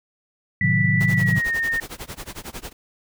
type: chord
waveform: sine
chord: A diminished seventh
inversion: none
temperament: equal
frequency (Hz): 110 / 130.81 / 155.56 / 185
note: A2 / C3 / Eb3 / Gb3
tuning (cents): 0 / 0 / 0 / 0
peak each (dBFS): -23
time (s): 0.61-1.39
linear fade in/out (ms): 10
type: tone with pitch glide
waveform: sine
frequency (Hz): 1968 to 1836.2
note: B6 to A#6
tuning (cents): -7 to -27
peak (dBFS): -20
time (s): 0.61-1.8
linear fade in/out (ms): 2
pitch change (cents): -120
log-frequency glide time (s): 1.12-1.54
type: noise with tremolo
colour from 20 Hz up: pink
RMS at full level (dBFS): -32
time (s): 1-2.73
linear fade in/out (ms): 10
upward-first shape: sine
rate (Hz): 11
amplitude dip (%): 95
effects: none